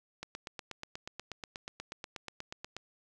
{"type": "click train", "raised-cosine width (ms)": 0.2, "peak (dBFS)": -23, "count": 22, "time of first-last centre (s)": [0.23, 2.766], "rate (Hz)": 8.28, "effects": []}